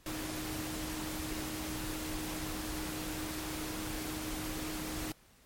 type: tone in noise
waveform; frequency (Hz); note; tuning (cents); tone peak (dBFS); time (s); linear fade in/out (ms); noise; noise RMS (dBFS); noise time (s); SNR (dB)
sine; 311.1; D#4; 0; -40; 0.06-5.12; 2; pink; -40; 0.06-5.12; -3
effects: pink hiss -63 dBFS RMS until 5.45 s + MP3 64 kbps